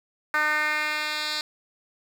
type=tone with band-pass filter sweep; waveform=10% pulse; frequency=303.3 Hz; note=D#4; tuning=44 cents flat; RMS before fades=-26 dBFS; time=0.34-1.41 s; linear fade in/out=2 ms; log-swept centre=1600 to 4000 Hz; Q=2.4; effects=7-bit